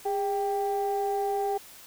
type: tone pair together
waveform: sine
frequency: 406.6 / 786.4 Hz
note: G#4 / G5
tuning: -37 / +5 cents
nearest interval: major seventh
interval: 1142 cents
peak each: -27 dBFS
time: 0.05-1.58 s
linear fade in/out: 10 ms
effects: tanh soft clip ceiling -20 dBFS + white hiss -49 dBFS RMS until 1.86 s